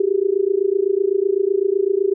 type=tone with amplitude modulation; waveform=sine; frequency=392 Hz; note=G4; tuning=in tune; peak=-11 dBFS; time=0-2.14 s; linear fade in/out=5 ms; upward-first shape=sine; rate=27.9 Hz; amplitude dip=95%; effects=none